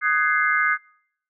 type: chord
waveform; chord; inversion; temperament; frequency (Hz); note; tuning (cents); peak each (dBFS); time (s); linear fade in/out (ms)
sine; Ab dominant seventh; second; equal with one note detuned; 1244.5 / 1508.5 / 1661.2 / 2093; Eb6 / Gb6 / Ab6 / C7; 0 / +33 / 0 / 0; -23; 0.01-0.78; 50
effects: noise-tail reverb RT60 0.7 s tail -26 dB re dry